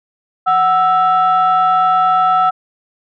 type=tone pair together; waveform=sine; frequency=742.4 / 1318.5 Hz; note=F#5 / E6; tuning=+6 / 0 cents; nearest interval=minor seventh; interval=994 cents; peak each=-11 dBFS; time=0.46-2.51 s; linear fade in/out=20 ms; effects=tanh soft clip ceiling -5 dBFS